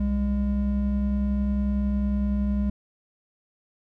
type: tone pair together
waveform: triangle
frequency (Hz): 64.31 / 203.9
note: C2 / G#3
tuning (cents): -29 / -32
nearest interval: octave + minor sixth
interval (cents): 1997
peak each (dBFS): -23 / -22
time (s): 0-2.7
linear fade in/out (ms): 5
effects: none